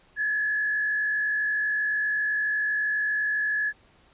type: tone with frequency modulation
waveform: sine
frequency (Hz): 1701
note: G#6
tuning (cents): +41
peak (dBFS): -23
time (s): 0.16-3.73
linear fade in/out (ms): 50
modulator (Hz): 52.3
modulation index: 0.64
effects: pink hiss -59 dBFS RMS until 4.13 s + resampled to 8000 Hz